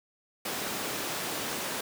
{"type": "high-pass noise", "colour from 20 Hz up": "pink", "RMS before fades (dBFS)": -34, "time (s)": [0.45, 1.81], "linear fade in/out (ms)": 5, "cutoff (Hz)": 240, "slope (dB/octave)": 12, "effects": []}